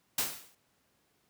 white noise with exponential decay, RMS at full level -27 dBFS, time 0.18-0.55 s, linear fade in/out 5 ms, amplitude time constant 80 ms, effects pink hiss -72 dBFS RMS until 1.29 s + high-pass 100 Hz 12 dB/octave

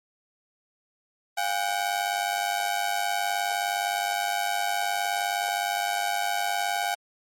sawtooth ring-modulated tone, 756 Hz, F#5, 37 cents sharp, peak -18 dBFS, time 1.37-6.95 s, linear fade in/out 10 ms, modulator 49.7 Hz, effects MP3 64 kbps

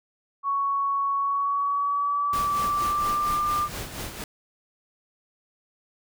sine tone with pitch glide, 1113 to 1192.9 Hz, C#6 to D6, +7 to +27 cents, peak -22 dBFS, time 0.43-3.69 s, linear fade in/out 50 ms, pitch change +120 cents, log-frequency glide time 1.17-3.4 s
pink noise with tremolo, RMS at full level -33 dBFS, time 2.33-4.24 s, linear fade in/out 2 ms, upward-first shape sine, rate 4.3 Hz, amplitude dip 55%
effects none

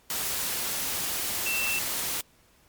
sine tone in noise, 2683 Hz, E7, 30 cents sharp, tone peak -27 dBFS, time 1.46-1.79 s, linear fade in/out 2 ms, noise white, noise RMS -30 dBFS, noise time 0.1-2.21 s, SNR 0 dB, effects pink hiss -61 dBFS RMS until 2.68 s + MP3 96 kbps

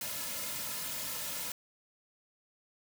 white noise with comb filter, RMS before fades -38 dBFS, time 0.01-1.52 s, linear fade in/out 2 ms, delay 2.6 ms, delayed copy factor -0.75, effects none

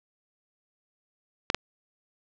clicks, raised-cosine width 0.2 ms, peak -5 dBFS, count 2, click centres 1.501 / 1.546 s, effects low-pass 5000 Hz 12 dB/octave

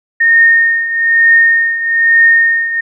sine tone with tremolo, 1838 Hz, A#6, 25 cents flat, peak -3 dBFS, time 0.2-2.81 s, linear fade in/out 10 ms, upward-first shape triangle, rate 1.1 Hz, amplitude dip 75%, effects none

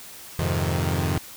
sawtooth chord, F minor seventh, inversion none, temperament equal, 87.31 / 103.83 / 130.81 / 155.56 Hz, F2 / Ab2 / C3 / Eb3, 0 / 0 / 0 / 0 cents, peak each -21 / -27 / -24 / -24 dBFS, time 0.39-1.18 s, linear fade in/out 0 ms, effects white hiss -42 dBFS RMS until 1.36 s

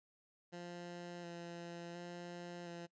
15% pulse tone with vibrato, 173 Hz, F3, 16 cents flat, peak -40 dBFS, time 0.52-2.87 s, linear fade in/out 20 ms, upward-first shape square, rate 0.7 Hz, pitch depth 15 cents each way, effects noise-tail reverb RT60 0.1 s tail -23 dB re dry + resampled to 16000 Hz

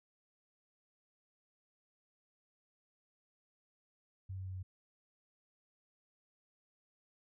sine tone with pitch steps, 95 / 94.29 / 93.58 / 92.88 Hz, F#2 / F#2 / F#2 / F#2, +46 / +33 / +20 / +7 cents, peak -40 dBFS, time 4.29-4.63 s, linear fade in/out 10 ms, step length 85 ms, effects none

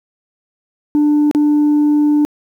sine tone with dropouts, 296.3 Hz, D4, 15 cents sharp, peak -7 dBFS, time 0.95-2.25 s, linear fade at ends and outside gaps 0 ms, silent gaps 1.312-1.349 s, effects tanh soft clip ceiling -8 dBFS + 8-bit

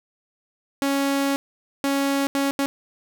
sawtooth tone bursts at uneven times, 277.2 Hz, C#4, in tune, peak -16 dBFS, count 4, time 0.82-1.36 / 1.84-2.27 / 2.35-2.51 / 2.59-2.66 s, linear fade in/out 0 ms, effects none

